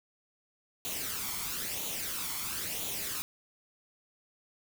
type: noise with flanger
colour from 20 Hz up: white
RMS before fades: -36 dBFS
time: 0.85-3.22 s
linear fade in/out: 0 ms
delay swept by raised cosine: 0.29 to 0.93 ms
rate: 1 Hz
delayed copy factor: +0.6
effects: none